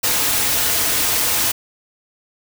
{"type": "noise with comb filter", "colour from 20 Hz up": "white", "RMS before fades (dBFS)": -18, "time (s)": [0.03, 1.52], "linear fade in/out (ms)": 10, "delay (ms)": 5.2, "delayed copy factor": -0.55, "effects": []}